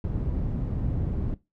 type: low-pass noise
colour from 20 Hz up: white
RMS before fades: -28 dBFS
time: 0.04-1.34 s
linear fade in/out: 2 ms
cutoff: 130 Hz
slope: 12 dB/octave
effects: noise-tail reverb RT60 0.2 s tail -17 dB re dry